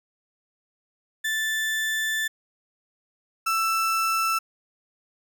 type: tone pair in turn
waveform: 35% pulse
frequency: 1760 / 1327.3 Hz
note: A6 / E6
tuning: 0 / +12 cents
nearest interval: perfect fourth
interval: 488 cents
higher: first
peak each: -22 / -20 dBFS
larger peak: second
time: 1.24-2.28 / 3.46-4.39 s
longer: first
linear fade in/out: 10 ms
effects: none